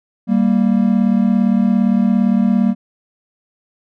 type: tone pair together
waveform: triangle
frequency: 196 / 233.5 Hz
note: G3 / A#3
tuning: 0 / +3 cents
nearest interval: minor third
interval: 303 cents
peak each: -12 dBFS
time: 0.27-2.75 s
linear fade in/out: 50 ms
effects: none